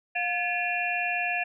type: tone cluster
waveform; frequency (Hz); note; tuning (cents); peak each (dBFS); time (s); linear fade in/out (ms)
sine; 711 / 1720 / 2415 / 2714; F5 / A6 / D7 / E7; +31 / -40 / +48 / +50; -31; 0.15-1.44; 10
effects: none